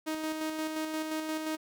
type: tone with tremolo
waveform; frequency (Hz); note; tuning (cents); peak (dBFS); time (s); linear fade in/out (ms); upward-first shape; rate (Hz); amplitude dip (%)
sawtooth; 313.3; D#4; +12; -27; 0.06-1.57; 20; square; 5.7; 35
effects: none